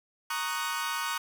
sawtooth chord, D# minor seventh, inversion second, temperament equal with one note detuned, 932.3 / 1108.7 / 1244.5 / 1492 Hz, A#5 / C#6 / D#6 / F#6, 0 / 0 / 0 / +14 cents, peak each -32 dBFS, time 0.3-1.18 s, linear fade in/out 5 ms, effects none

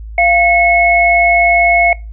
sine tone pair together, 691.3 / 2189 Hz, F5 / C#7, -18 / -22 cents, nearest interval octave + minor sixth, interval 1996 cents, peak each -10 dBFS, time 0.18-1.93 s, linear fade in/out 2 ms, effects noise-tail reverb RT60 0.3 s tail -23 dB re dry + added 54 Hz sine -25 dBFS peak until 2.12 s

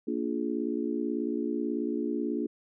sine chord, Bb dominant seventh, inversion none, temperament just, 233.1 / 291.4 / 349.6 / 419.5 Hz, Bb3 / D4 / F4 / Ab4, 0 / -13 / +2 / +17 cents, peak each -33 / -32 / -34 / -36 dBFS, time 0.07-2.47 s, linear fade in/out 10 ms, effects none

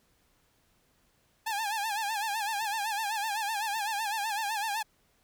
sawtooth tone with vibrato, 850 Hz, G#5, 40 cents sharp, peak -26 dBFS, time 1.46-4.83 s, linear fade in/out 10 ms, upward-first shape sine, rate 7.9 Hz, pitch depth 110 cents each way, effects pink hiss -69 dBFS RMS until 5.23 s

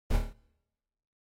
brown noise with echo, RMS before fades -26 dBFS, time 0.1-0.17 s, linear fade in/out 10 ms, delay 27 ms, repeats 6, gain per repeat -4 dB, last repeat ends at 0.332 s, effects noise-tail reverb RT60 1.0 s tail -25 dB re dry + AAC 48 kbps

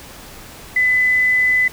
sine tone, 2006 Hz, B6, 26 cents sharp, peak -12 dBFS, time 0.76-1.68 s, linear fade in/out 5 ms, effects pink hiss -38 dBFS RMS until 1.72 s

